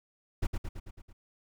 brown noise with echo, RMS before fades -28 dBFS, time 0.42-0.47 s, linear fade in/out 10 ms, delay 110 ms, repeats 6, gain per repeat -4 dB, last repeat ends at 1.13 s, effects none

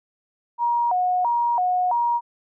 sine tone with vibrato, 830.6 Hz, G#5, in tune, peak -18 dBFS, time 0.58-2.21 s, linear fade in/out 50 ms, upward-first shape square, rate 1.5 Hz, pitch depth 230 cents each way, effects none

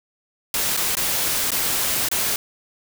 white noise with dropouts, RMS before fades -22 dBFS, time 0.54-2.36 s, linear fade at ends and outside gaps 2 ms, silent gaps 0.767-0.773 / 0.953-0.969 / 1.506-1.517 / 2.087-2.114 s, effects none

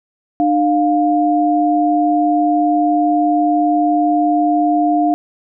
sine tone pair together, 301 / 704 Hz, D4 / F5, +43 / +14 cents, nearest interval octave + minor third, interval 1471 cents, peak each -14 dBFS, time 0.4-5.14 s, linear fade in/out 0 ms, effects none

